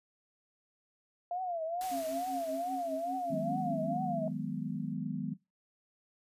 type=tone with vibrato; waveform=sine; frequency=691 Hz; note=F5; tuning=19 cents flat; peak=-33 dBFS; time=1.31-4.28 s; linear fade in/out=2 ms; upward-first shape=triangle; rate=2.3 Hz; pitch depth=160 cents each way
type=noise with exponential decay; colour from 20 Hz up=white; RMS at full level=-44 dBFS; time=1.81-4.94 s; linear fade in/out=0 ms; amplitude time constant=680 ms
type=tone with tremolo; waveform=sine; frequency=270 Hz; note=C#4; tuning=45 cents flat; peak=-35 dBFS; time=1.91-3.94 s; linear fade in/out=10 ms; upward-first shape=triangle; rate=5.1 Hz; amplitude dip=100%
type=chord; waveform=sine; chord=G# minor seventh; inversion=second; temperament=equal with one note detuned; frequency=157.83 / 185 / 207.7 / 246.9 Hz; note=D#3 / F#3 / G#3 / B3; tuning=+25 / 0 / 0 / 0 cents; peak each=-39 dBFS; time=3.3-5.34 s; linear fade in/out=10 ms
effects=noise-tail reverb RT60 0.2 s tail -17 dB re dry + resampled to 32000 Hz